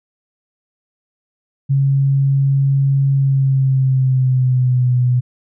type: tone with pitch glide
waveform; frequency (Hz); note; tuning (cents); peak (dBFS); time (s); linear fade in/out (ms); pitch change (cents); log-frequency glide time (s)
sine; 137.4 to 124.55; C#3 to B2; -15 to +15; -11; 1.69-5.21; 20; -170; 3.13-4.95
effects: none